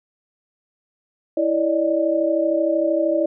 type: tone cluster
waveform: sine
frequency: 329.2 / 574 / 607 Hz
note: E4 / D5 / D#5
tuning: -2 / -40 / -43 cents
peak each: -21 dBFS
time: 1.37-3.26 s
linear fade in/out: 5 ms
effects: none